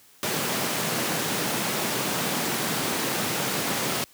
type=high-pass noise; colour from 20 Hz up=pink; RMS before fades=-27 dBFS; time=0.23-4.04 s; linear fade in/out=0 ms; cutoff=140 Hz; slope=24 dB/octave; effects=white hiss -55 dBFS RMS until 4.13 s + high-pass 60 Hz 12 dB/octave